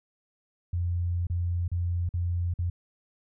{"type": "tone with dropouts", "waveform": "sine", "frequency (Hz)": 87.31, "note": "F2", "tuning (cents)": 0, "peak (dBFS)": -25, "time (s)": [0.73, 2.7], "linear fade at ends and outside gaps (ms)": 5, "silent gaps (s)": [[1.27, 1.299], [1.68, 1.716], [2.091, 2.138], [2.539, 2.588]], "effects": []}